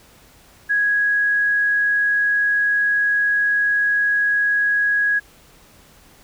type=tone; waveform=sine; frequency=1661.2 Hz; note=G#6; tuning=in tune; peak=-15 dBFS; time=0.69-5.2 s; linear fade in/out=20 ms; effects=pink hiss -50 dBFS RMS until 6.23 s